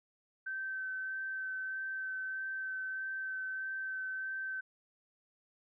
sine tone with vibrato, 1541 Hz, G6, 30 cents flat, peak -36 dBFS, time 0.46-4.61 s, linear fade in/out 10 ms, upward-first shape sine, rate 1.6 Hz, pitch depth 13 cents each way, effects none

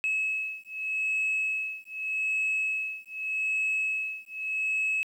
sine beating tone pair, 2580 / 2580.83 Hz, E7 / E7, -38 / -37 cents, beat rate 0.83 Hz, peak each -29 dBFS, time 0.04-5.03 s, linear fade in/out 0 ms, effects tanh soft clip ceiling -22 dBFS + 10-bit

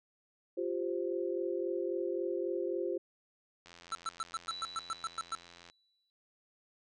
sine chord, F suspended second, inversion none, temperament just, 349.2 / 392.9 / 523.8 Hz, F4 / G4 / C5, 0 / +4 / +2 cents, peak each -35 / -37 / -38 dBFS, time 0.57-2.98 s, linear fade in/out 10 ms
click train, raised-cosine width 0.2 ms, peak -35 dBFS, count 177, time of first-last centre 3.66-5.699 s, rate 86.3 Hz
square tone bursts, 1331 Hz, E6, 16 cents sharp, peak -34 dBFS, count 11, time 3.92-5.35 s, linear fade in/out 0 ms, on 30 ms, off 110 ms
sine tone with exponential decay, 3951 Hz, B7, in tune, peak -39 dBFS, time 4.49-6.1 s, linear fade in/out 0 ms, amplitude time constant 350 ms
effects resampled to 24000 Hz

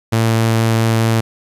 sawtooth tone, 113.1 Hz, A2, 48 cents sharp, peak -8 dBFS, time 0.12-1.21 s, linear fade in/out 10 ms, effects resampled to 32000 Hz + 8-bit

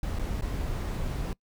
brown noise with dropouts, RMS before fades -31 dBFS, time 0.03-1.33 s, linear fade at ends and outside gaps 2 ms, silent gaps 0.189-0.193 / 0.411-0.421 s, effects noise-tail reverb RT60 0.1 s tail -23 dB re dry

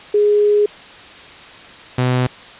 sine / sawtooth tone pair in turn, 415.3 / 126.14 Hz, G#4 / B2, 0 / +37 cents, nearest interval octave + major sixth, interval 2063 cents, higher first, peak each -10 dBFS, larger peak neither, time 0.14-0.66 / 1.98-2.27 s, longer first, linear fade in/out 5 ms, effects white hiss -38 dBFS RMS until 2.59 s + resampled to 8000 Hz

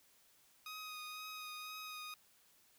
15% pulse tone with vibrato, 1250 Hz, D#6, 8 cents sharp, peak -39 dBFS, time 0.66-2.14 s, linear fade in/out 2 ms, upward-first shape sine, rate 2 Hz, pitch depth 18 cents each way, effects white hiss -69 dBFS RMS until 2.78 s

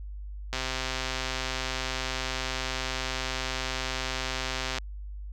click train, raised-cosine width 0.2 ms, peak -13 dBFS, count 554, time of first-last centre 0.53-4.784 s, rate 130 Hz, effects added 50 Hz sine -36 dBFS peak until 5.32 s

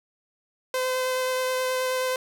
sawtooth tone with vibrato, 513 Hz, C5, 34 cents flat, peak -20 dBFS, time 0.74-2.16 s, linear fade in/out 2 ms, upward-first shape sine, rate 9.4 Hz, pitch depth 9 cents each way, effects none

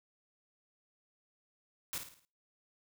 white noise with echo, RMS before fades -38 dBFS, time 1.93-1.98 s, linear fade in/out 0 ms, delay 54 ms, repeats 5, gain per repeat -7 dB, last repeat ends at 2.25 s, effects noise-tail reverb RT60 0.4 s tail -24 dB re dry

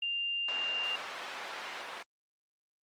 sine tone, 2794 Hz, F7, in tune, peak -31 dBFS, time 0.02-0.96 s, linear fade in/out 5 ms
pink band-pass noise, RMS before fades -42 dBFS, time 0.48-2.03 s, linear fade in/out 5 ms, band 770 to 3100 Hz, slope 12 dB/octave
effects Opus 24 kbps

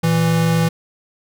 square tone pair together, 116.54 / 164.81 Hz, A#2 / E3, 0 / 0 cents, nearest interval tritone, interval 600 cents, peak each -22 / -15 dBFS, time 0.03-0.69 s, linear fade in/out 10 ms, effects none

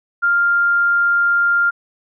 sine tone, 1398 Hz, F6, 1 cent sharp, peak -12 dBFS, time 0.22-1.71 s, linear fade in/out 20 ms, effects none

